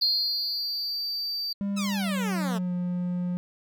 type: tone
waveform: triangle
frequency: 4642 Hz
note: D8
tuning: 21 cents flat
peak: -27 dBFS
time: 0.01-1.53 s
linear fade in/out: 5 ms
type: tone with exponential decay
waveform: sine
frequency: 4219 Hz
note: C8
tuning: 14 cents sharp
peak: -20 dBFS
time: 0.02-1.54 s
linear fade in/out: 2 ms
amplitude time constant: 330 ms
type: tone with pitch glide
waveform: triangle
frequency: 200 to 178.18 Hz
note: G3 to F3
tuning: +35 to +35 cents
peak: -24 dBFS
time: 1.61-3.37 s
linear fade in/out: 0 ms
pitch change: -200 cents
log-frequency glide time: 1.9-2.73 s
type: exponential sweep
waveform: 10% pulse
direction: down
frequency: 1346 to 208.5 Hz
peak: -23 dBFS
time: 1.76-2.59 s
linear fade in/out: 20 ms
effects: none